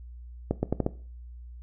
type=accelerating click train; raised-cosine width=2 ms; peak=-11 dBFS; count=5; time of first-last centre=0.51-0.864 s; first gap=120 ms; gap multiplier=0.8; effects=noise-tail reverb RT60 0.4 s tail -17 dB re dry + added 60 Hz sine -41 dBFS peak until 1.62 s